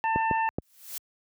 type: harmonic tone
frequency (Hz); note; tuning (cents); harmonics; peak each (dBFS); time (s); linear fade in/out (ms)
894; A5; +27; 1 / 2 / 3; -24 / -32 / -36; 0.04-0.49; 0
type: clicks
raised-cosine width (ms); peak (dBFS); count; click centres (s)
2; -14; 3; 0.16 / 0.312 / 0.585
type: noise with exponential growth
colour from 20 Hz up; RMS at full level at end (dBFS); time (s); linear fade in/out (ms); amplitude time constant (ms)
blue; -33; 0.62-0.98; 1; 78
effects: high-pass 60 Hz 12 dB/octave